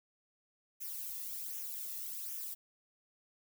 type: noise with flanger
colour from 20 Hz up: violet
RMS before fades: -42 dBFS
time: 0.8-2.55 s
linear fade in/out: 20 ms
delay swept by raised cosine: 0.22 to 1.32 ms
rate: 1.3 Hz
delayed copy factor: -0.6
effects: none